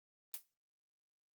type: noise with exponential decay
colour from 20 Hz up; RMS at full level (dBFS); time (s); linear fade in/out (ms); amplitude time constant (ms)
blue; -37; 0.34-0.43; 0; 19
effects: noise-tail reverb RT60 0.3 s tail -18 dB re dry + Opus 24 kbps